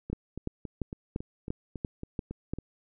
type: two click trains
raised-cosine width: 3 ms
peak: -18 / -24 dBFS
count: 8 / 10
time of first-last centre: 0.13-2.535 / 0.1-2.586 s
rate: 2.91 / 3.62 Hz
effects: none